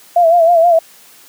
sine tone with vibrato, 677 Hz, E5, 46 cents sharp, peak -6 dBFS, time 0.16-0.79 s, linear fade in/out 5 ms, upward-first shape sine, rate 6.3 Hz, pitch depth 73 cents each way, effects white hiss -43 dBFS RMS until 1.28 s + high-pass 150 Hz 12 dB/octave

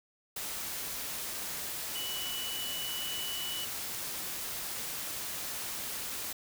sine tone in noise, 2960 Hz, F#7, in tune, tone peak -37 dBFS, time 1.95-3.65 s, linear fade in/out 5 ms, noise white, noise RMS -38 dBFS, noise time 0.36-6.33 s, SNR -2 dB, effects none

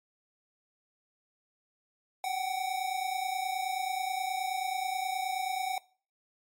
square tone pair together, 747 / 776.4 Hz, F#5 / G5, +16 / -17 cents, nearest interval minor second, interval 67 cents, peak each -33 / -35 dBFS, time 2.24-5.78 s, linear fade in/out 2 ms, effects noise-tail reverb RT60 0.4 s tail -21 dB re dry + MP3 64 kbps

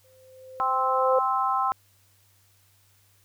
sine tone with exponential growth, 519 Hz, C5, 14 cents flat, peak -18 dBFS, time 0.04-1.19 s, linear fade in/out 5 ms, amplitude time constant 250 ms
harmonic tone, 261.6 Hz, C4, in tune, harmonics 3 / 4 / 5, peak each -27 / -25 / -27 dBFS, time 0.6-1.72 s, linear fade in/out 0 ms
effects added 98 Hz sine -63 dBFS peak until 3.24 s + white hiss -63 dBFS RMS until 3.24 s

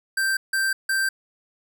square tone bursts, 1568 Hz, G6, in tune, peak -21 dBFS, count 3, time 0.17-1.09 s, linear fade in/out 5 ms, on 200 ms, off 160 ms, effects none

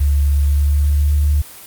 sine tone with pitch glide, 71.3 to 73.39 Hz, C#2 to D2, +49 to -1 cents, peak -11 dBFS, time 0-1.42 s, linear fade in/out 10 ms, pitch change +50 cents, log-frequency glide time 0.33-1.18 s, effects white hiss -37 dBFS RMS until 1.66 s + Opus 24 kbps

